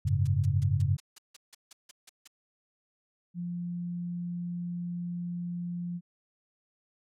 sine chord, F# suspended second, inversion none, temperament just, 92.5 / 104.06 / 138.75 Hz, F#2 / G#2 / C#3, 0 / +4 / +2 cents, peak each -28 dBFS, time 0.05-0.97 s, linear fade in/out 10 ms
blue noise bursts, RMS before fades -42 dBFS, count 13, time 0.07-2.276 s, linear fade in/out 5 ms, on 22 ms, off 160 ms
sine tone, 174.61 Hz, F3, in tune, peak -32 dBFS, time 3.34-6.01 s, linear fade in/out 50 ms
effects low-pass 7000 Hz 12 dB/octave

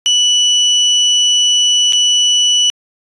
35% pulse tone with dropouts, 2960 Hz, F#7, in tune, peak -7 dBFS, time 0.06-2.7 s, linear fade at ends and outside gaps 0 ms, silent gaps 1.924-1.932 s, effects resampled to 24000 Hz

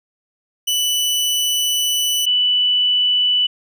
sawtooth / sine tone pair in turn, 2975 / 2975 Hz, F#7 / F#7, +9 / +9 cents, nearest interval unison, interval 0 cents, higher neither, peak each -13 dBFS, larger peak neither, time 0.67-2.26 / 2.26-3.47 s, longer first, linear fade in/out 10 ms, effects none

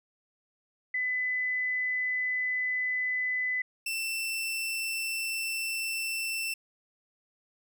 sine / sawtooth tone pair in turn, 2006 / 2678 Hz, B6 / E7, +26 / +27 cents, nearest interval perfect fourth, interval 501 cents, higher second, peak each -27 dBFS, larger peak neither, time 0.94-3.62 / 3.86-6.54 s, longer neither, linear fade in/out 5 ms, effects none

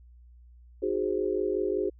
sine chord, Ab dominant seventh, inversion second, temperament equal, 311.1 / 370 / 415.3 / 523.3 Hz, Eb4 / Gb4 / Ab4 / C5, 0 / 0 / 0 / 0 cents, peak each -35 / -29 / -29 / -35 dBFS, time 0.82-1.9 s, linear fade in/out 10 ms, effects added 60 Hz sine -50 dBFS peak until 1.99 s

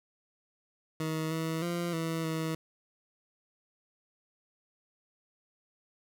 20% pulse tone with pitch steps, 158.5 / 161.5 / 172.6 / 163.3 / 160.4 Hz, D#3 / E3 / F3 / E3 / E3, +32 / -35 / -20 / -16 / -47 cents, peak -26 dBFS, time 1-2.55 s, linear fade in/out 2 ms, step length 310 ms, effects none

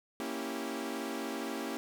sawtooth chord, A# diminished seventh, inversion none, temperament equal, 233.1 / 277.2 / 329.6 / 392 Hz, A#3 / C#4 / E4 / G4, 0 / 0 / 0 / 0 cents, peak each -37 / -36 / -38 / -38 dBFS, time 0.2-1.77 s, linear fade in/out 0 ms, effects none

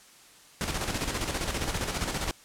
pink noise with tremolo, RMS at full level -29 dBFS, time 0.61-2.31 s, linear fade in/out 0 ms, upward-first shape square, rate 15 Hz, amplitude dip 50%, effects white hiss -54 dBFS RMS until 2.44 s + low-pass 10000 Hz 12 dB/octave

